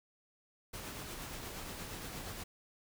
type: noise with tremolo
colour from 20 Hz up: pink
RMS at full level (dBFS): -43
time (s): 0.73-2.44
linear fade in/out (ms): 10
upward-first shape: triangle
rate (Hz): 8.5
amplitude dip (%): 35
effects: none